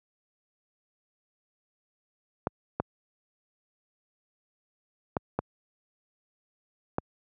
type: clicks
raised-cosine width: 1 ms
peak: -12 dBFS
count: 5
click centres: 2.471 / 2.8 / 5.168 / 5.39 / 6.984 s
effects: high-pass 80 Hz 12 dB/octave